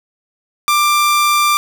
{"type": "tone", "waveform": "sawtooth", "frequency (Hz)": 1184, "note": "D6", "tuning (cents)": 14, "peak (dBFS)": -7, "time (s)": [0.68, 1.57], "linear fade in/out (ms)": 0, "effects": []}